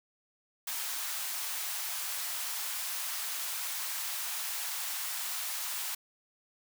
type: high-pass noise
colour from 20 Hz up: white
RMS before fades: -36 dBFS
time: 0.67-5.95 s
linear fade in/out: 5 ms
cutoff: 740 Hz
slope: 24 dB/octave
effects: none